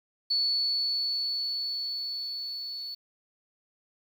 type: tone with level ramp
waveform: sine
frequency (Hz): 4435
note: C#8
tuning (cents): 0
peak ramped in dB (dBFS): -23 to -35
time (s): 0.3-2.95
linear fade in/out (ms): 10
effects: 9-bit